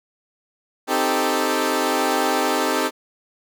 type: chord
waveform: 15% pulse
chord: A half-diminished seventh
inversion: first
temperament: equal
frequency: 261.6 / 311.1 / 392 / 440 Hz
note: C4 / Eb4 / G4 / A4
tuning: 0 / 0 / 0 / 0 cents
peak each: -18 dBFS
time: 0.87-2.91 s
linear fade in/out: 50 ms
effects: none